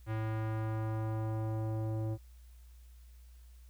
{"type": "tone with low-pass filter sweep", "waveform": "square", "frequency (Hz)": 110, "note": "A2", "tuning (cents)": 0, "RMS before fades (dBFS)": -35, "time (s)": [0.06, 2.18], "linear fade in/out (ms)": 50, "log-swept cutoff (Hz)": [2000, 540], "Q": 1.1, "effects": ["added 60 Hz sine -52 dBFS peak until 3.69 s", "white hiss -69 dBFS RMS until 3.69 s"]}